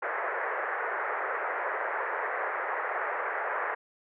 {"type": "band-pass noise", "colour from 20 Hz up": "white", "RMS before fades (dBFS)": -32, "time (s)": [0.02, 3.75], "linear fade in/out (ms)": 10, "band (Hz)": [410, 1900], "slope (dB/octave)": 48, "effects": []}